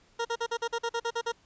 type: tone bursts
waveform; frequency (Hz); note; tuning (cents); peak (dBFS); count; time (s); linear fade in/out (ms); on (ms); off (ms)
20% pulse; 466.2; A#4; 0; -23; 11; 0.19-1.321; 10; 61; 46
effects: pink hiss -63 dBFS RMS until 1.45 s + resampled to 16000 Hz